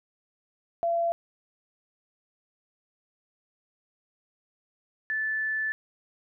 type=tone pair in turn; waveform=sine; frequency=679 / 1748.9 Hz; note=F5 / A6; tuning=-49 / -11 cents; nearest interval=octave + major third; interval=1638 cents; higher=second; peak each=-23 / -26 dBFS; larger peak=first; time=0.83-1.12 / 5.1-5.72 s; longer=second; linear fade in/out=0 ms; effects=none